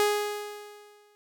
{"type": "tone with exponential decay", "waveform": "sawtooth", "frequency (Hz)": 415.3, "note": "G#4", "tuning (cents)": 0, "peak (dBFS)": -16, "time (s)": [0, 1.15], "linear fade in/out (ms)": 0, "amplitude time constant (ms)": 250, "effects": []}